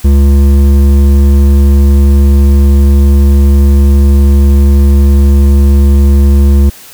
triangle tone with hard clipping, 69.7 Hz, C#2, 10 cents sharp, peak -4 dBFS, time 0.04-6.7 s, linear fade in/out 10 ms, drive 14 dB, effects white hiss -33 dBFS RMS until 6.93 s

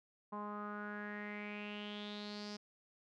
sawtooth tone with low-pass filter sweep, 207.7 Hz, G#3, in tune, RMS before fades -45 dBFS, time 0.32-2.57 s, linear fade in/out 10 ms, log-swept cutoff 1000 to 5200 Hz, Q 6.4, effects none

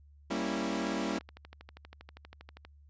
sawtooth chord, G diminished seventh, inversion none, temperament equal with one note detuned, 196 / 233.1 / 275.1 / 329.6 Hz, G3 / Bb3 / Db4 / Fb4, 0 / 0 / -13 / 0 cents, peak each -33 dBFS, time 0.3-1.19 s, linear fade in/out 10 ms
click train, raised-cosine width 0.3 ms, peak -32 dBFS, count 19, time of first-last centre 1.21-2.65 s, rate 12.5 Hz
effects added 72 Hz sine -55 dBFS peak until 2.89 s + resampled to 16000 Hz

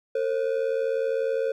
triangle ring-modulated tone, 493.9 Hz, B4, in tune, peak -18 dBFS, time 0.15-1.52 s, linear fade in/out 5 ms, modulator 40 Hz, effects none

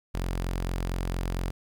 sawtooth tone, 44.36 Hz, F1, 28 cents sharp, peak -24 dBFS, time 0.14-1.51 s, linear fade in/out 10 ms, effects 11-bit

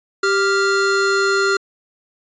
square tone pair together, 392 / 1396.9 Hz, G4 / F6, 0 / 0 cents, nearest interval octave + minor seventh, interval 2200 cents, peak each -18 dBFS, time 0.23-1.57 s, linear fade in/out 5 ms, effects resampled to 16000 Hz

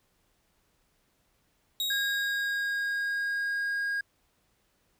40% pulse tone with exponential decay, 3793 Hz, A#7, 29 cents sharp, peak -26 dBFS, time 1.8-4.01 s, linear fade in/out 1 ms, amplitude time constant 480 ms
triangle tone, 1630 Hz, G#6, 33 cents flat, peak -26 dBFS, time 1.9-4.01 s, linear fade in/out 5 ms
effects pink hiss -71 dBFS RMS until 4.99 s

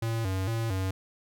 square tone with vibrato, 103.83 Hz, G#2, in tune, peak -28 dBFS, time 0.02-0.91 s, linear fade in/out 5 ms, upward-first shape square, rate 2.2 Hz, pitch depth 160 cents each way, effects none

